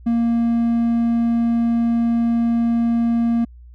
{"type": "tone", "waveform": "triangle", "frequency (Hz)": 233.1, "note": "A#3", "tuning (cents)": 0, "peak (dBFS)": -13, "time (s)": [0.06, 3.45], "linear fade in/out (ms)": 10, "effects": ["added 60 Hz sine -39 dBFS peak until 3.74 s"]}